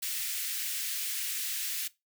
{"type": "high-pass noise", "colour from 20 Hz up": "white", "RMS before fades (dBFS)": -34, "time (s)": [0.02, 1.88], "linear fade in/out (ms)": 10, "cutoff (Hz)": 1800, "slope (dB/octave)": 24, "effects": ["noise-tail reverb RT60 0.2 s tail -19 dB re dry"]}